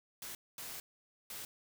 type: noise bursts at uneven times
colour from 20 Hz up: white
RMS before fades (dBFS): -45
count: 3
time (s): 0.22-0.35 / 0.58-0.8 / 1.3-1.45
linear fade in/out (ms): 2
effects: none